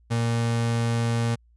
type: tone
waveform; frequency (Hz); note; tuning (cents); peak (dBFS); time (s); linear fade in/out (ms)
35% pulse; 116.54; A#2; 0; -20; 0.1-1.36; 20
effects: added 58 Hz sine -55 dBFS peak until 1.56 s + resampled to 24000 Hz